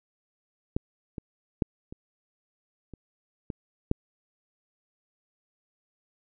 clicks, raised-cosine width 3 ms, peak -13 / -22 / -10 / -27 / -29 / -20 / -10 dBFS, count 7, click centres 0.765 / 1.182 / 1.622 / 1.925 / 2.937 / 3.502 / 3.914 s, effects none

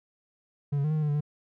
triangle tone with pitch steps, 143.7 / 140.2 / 152.5 / 155.7 / 154 / 149.8 / 145.3 / 148.6 Hz, D3 / C#3 / D#3 / D#3 / D#3 / D3 / D3 / D3, -37 / +20 / -34 / +2 / -17 / +35 / -18 / +21 cents, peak -22 dBFS, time 0.72-1.208 s, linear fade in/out 10 ms, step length 61 ms, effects none

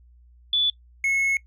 sine / triangle tone pair in turn, 3462 / 2185 Hz, A7 / C#7, -29 / -26 cents, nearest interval minor sixth, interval 797 cents, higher first, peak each -18 dBFS, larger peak neither, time 0.53-0.7 / 1.04-1.37 s, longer second, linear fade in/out 2 ms, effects noise-tail reverb RT60 0.1 s tail -20 dB re dry + added 60 Hz sine -50 dBFS peak until 1.46 s

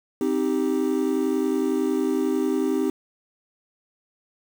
triangle chord, C minor, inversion none, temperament equal with one note detuned, 261.6 / 312.6 / 392 Hz, C4 / Eb4 / G4, 0 / +8 / 0 cents, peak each -23 dBFS, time 0.21-2.9 s, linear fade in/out 2 ms, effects 7-bit

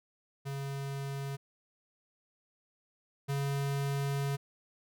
square tone pair in turn, 138.5 / 139.71 Hz, C#3 / C#3, -1 / +14 cents, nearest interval unison, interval 15 cents, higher second, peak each -36 / -31 dBFS, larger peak second, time 0.45-1.37 / 3.28-4.37 s, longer second, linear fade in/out 20 ms, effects none

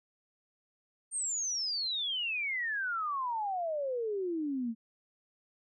sine exponential sweep, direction down, 8870 to 220 Hz, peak -31 dBFS, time 1.11-4.75 s, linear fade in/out 50 ms, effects none

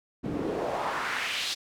pink noise with band-pass filter sweep, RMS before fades -31 dBFS, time 0.23-1.55 s, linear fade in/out 20 ms, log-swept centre 220 to 4400 Hz, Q 1.9, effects none

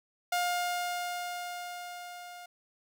sawtooth tone with level ramp, 709 Hz, F5, 26 cents sharp, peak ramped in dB -23 to -41 dBFS, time 0.32-2.46 s, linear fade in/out 5 ms, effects none

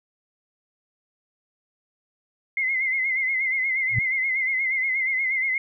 sine tone with vibrato, 2093 Hz, C7, in tune, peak -21 dBFS, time 2.57-5.58 s, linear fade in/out 2 ms, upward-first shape sine, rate 8.4 Hz, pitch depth 63 cents each way
sine tone with exponential growth, 117 Hz, A#2, 7 cents sharp, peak -17 dBFS, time 3.89-3.99 s, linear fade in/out 5 ms, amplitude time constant 20 ms
effects none

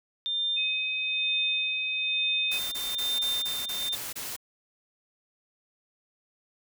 sine tone with tremolo, 3600 Hz, A7, 39 cents sharp, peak -25 dBFS, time 0.26-3.95 s, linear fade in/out 0 ms, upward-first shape sine, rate 1.1 Hz, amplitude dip 55%
sine tone, 2534 Hz, D#7, 31 cents sharp, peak -29 dBFS, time 0.56-2.59 s, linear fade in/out 20 ms
white noise bursts, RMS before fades -36 dBFS, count 8, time 2.51-4.365 s, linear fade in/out 10 ms, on 210 ms, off 25 ms
effects none

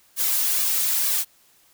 blue noise with flanger, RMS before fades -22 dBFS, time 0.16-1.25 s, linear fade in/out 50 ms, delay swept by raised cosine 1.7 to 3.3 ms, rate 2.2 Hz, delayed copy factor +0.75, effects white hiss -58 dBFS RMS until 1.73 s

